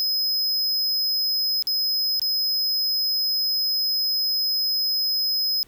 square tone with dropouts, 5080 Hz, D#8, 35 cents sharp, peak -21 dBFS, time 0-5.63 s, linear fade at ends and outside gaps 0 ms, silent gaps 1.624-1.671 / 2.196-2.217 s, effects pink hiss -56 dBFS RMS until 5.67 s

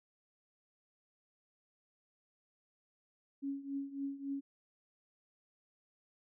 sine tone with tremolo, 277.2 Hz, C#4, in tune, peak -34 dBFS, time 3.42-4.41 s, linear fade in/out 20 ms, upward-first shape triangle, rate 3.6 Hz, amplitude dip 85%, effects none

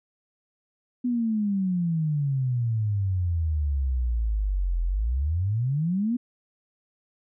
sine exponential two-way sweep, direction down then up, 250.6 to 41.9 to 250.6 Hz, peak -22 dBFS, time 1.04-6.17 s, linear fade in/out 10 ms, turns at 4.83 s, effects none

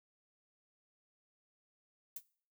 violet noise with exponential decay, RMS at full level -37 dBFS, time 2.16-2.23 s, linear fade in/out 5 ms, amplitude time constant 15 ms, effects noise-tail reverb RT60 0.5 s tail -21 dB re dry

